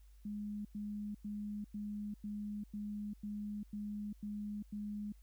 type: tone bursts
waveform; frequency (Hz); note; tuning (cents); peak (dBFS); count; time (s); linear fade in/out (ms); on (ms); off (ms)
sine; 207.7; G#3; 0; -39; 10; 0.25-5.123; 5; 400; 97
effects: added 50 Hz sine -57 dBFS peak until 5.22 s + white hiss -75 dBFS RMS until 5.22 s